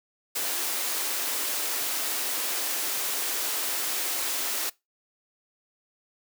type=high-pass noise; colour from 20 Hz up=white; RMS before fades=-29 dBFS; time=0.35-4.7 s; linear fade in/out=10 ms; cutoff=260 Hz; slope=48 dB/octave; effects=noise-tail reverb RT60 0.2 s tail -22 dB re dry